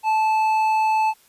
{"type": "tone with hard clipping", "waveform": "sine", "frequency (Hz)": 873, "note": "A5", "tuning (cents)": -14, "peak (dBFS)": -18, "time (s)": [0.03, 1.14], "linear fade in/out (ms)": 50, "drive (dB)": 6, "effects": ["white hiss -56 dBFS RMS until 1.28 s", "resampled to 32000 Hz"]}